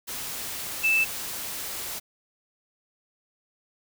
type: tone in noise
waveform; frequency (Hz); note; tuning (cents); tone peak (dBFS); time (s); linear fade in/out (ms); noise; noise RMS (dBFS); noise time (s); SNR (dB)
sine; 2637; E7; 0; -19; 0.83-1.05; 20; white; -34; 0.07-2; +12
effects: none